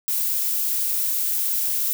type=noise; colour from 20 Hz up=violet; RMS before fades=-23 dBFS; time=0.08-1.93 s; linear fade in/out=0 ms; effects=none